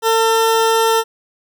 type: tone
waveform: 20% pulse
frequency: 450.4 Hz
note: A4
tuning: 40 cents sharp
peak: -7 dBFS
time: 0.02-1.04 s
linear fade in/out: 50 ms
effects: none